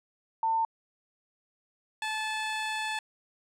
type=tone pair in turn; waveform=sine / 15% pulse; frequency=899 / 868.9 Hz; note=A5 / A5; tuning=+37 / -22 cents; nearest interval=minor second; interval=59 cents; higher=first; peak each=-24 dBFS; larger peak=neither; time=0.43-0.65 / 2.02-2.99 s; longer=second; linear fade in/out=2 ms; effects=low-pass 8000 Hz 12 dB/octave